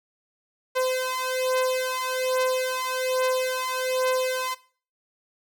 sawtooth beating tone pair, 513 / 514.2 Hz, C5 / C5, -34 / -30 cents, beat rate 1.2 Hz, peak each -23 dBFS, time 0.75-4.55 s, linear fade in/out 20 ms, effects noise-tail reverb RT60 0.4 s tail -17 dB re dry

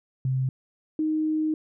sine tone pair in turn, 130.81 / 311.1 Hz, C3 / D#4, 0 / 0 cents, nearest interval octave + minor third, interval 1500 cents, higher second, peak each -22 dBFS, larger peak neither, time 0.25-0.49 / 0.99-1.54 s, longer second, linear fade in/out 2 ms, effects none

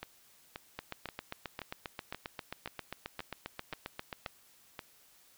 two click trains, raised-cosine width 0.3 ms, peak -22 / -24 dBFS, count 27 / 10, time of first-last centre 0.79-4.261 / 0.03-4.792 s, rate 7.49 / 1.89 Hz, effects white hiss -63 dBFS RMS until 5.37 s

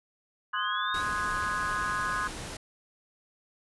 sine linear sweep, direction up, 2901 to 3890 Hz, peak -35 dBFS, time 0.53-1.03 s, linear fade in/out 50 ms
sine chord, Ab dominant seventh, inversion first, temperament equal, 1046.5 / 1244.5 / 1480 / 1661.2 Hz, C6 / Eb6 / Gb6 / Ab6, 0 / 0 / 0 / 0 cents, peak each -33 / -33 / -35 / -34 dBFS, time 0.53-2.28 s, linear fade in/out 10 ms
pink noise, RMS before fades -39 dBFS, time 0.94-2.57 s, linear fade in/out 5 ms
effects resampled to 24000 Hz

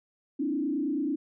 sine tone with frequency modulation, 291.6 Hz, D4, 12 cents flat, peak -26 dBFS, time 0.39-1.16 s, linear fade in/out 10 ms, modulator 29.2 Hz, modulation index 1.2, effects none

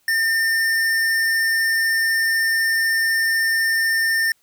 sine tone with hard clipping, 1806 Hz, A6, 45 cents sharp, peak -18 dBFS, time 0.08-4.32 s, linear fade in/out 2 ms, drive 17 dB, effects white hiss -63 dBFS RMS until 4.42 s

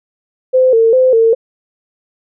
sine tone with vibrato, 482.9 Hz, B4, 39 cents flat, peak -6 dBFS, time 0.53-1.35 s, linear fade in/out 20 ms, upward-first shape square, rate 2.5 Hz, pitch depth 110 cents each way, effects none

